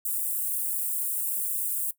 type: high-pass noise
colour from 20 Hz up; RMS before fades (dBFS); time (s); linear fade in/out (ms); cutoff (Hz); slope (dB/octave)
white; -29; 0.05-1.91; 5; 8400; 48
effects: noise-tail reverb RT60 0.1 s tail -17 dB re dry